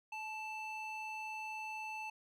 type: ring-modulated tone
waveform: triangle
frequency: 1760 Hz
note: A6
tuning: in tune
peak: -36 dBFS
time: 0.12-2.1 s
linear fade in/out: 5 ms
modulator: 892 Hz
effects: none